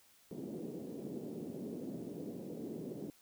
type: band-pass noise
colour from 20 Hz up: pink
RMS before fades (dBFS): -44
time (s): 0.31-3.1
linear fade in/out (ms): 0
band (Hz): 180 to 440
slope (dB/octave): 24
effects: white hiss -66 dBFS RMS until 3.21 s